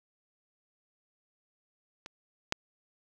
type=clicks; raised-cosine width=0.2 ms; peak=-25 / -10 dBFS; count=2; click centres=2.061 / 2.524 s; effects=none